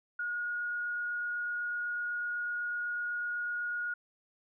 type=tone with frequency modulation; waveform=sine; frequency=1440 Hz; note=F#6; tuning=47 cents flat; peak=-32 dBFS; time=0.19-3.94 s; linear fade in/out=5 ms; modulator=28 Hz; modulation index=0.45; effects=none